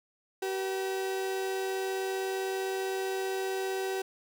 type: tone pair together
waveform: 35% pulse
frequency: 382.6 / 482.1 Hz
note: G4 / B4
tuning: -42 / -42 cents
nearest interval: major third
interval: 400 cents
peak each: -29 / -40 dBFS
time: 0.42-4.02 s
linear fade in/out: 5 ms
effects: none